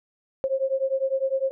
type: beating tone pair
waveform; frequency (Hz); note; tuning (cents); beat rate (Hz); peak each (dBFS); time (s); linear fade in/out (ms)
sine; 530 / 539.9; C5 / C#5; +22 / -46; 9.9; -25; 0.44-1.51; 0
effects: none